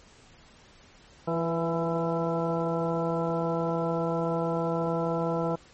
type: harmonic tone with a mistuned harmonic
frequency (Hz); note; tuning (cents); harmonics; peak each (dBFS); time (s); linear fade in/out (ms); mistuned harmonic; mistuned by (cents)
166.9; E3; +22; 1 / 2 / 3 / 4 / 5 / 6 / 8; -30 / -33 / -30 / -33 / -37 / -37 / -38; 1.27-5.56; 10; 3; -21
effects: pink hiss -55 dBFS RMS until 5.73 s + MP3 32 kbps